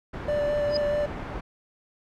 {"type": "low-pass noise", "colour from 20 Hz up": "pink", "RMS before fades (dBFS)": -35, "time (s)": [0.13, 1.41], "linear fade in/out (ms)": 10, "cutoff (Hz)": 1600, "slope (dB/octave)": 12}
{"type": "tone with vibrato", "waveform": "triangle", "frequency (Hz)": 587.3, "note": "D5", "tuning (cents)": 0, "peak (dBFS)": -21, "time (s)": [0.28, 1.06], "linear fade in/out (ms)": 5, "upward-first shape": "square", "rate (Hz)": 4.7, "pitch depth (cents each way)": 10}
{"type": "tone with exponential growth", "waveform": "sine", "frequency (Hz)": 4985, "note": "D#8", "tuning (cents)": 2, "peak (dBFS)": -24, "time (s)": [0.68, 0.77], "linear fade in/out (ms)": 5, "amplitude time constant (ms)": 18}
{"effects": []}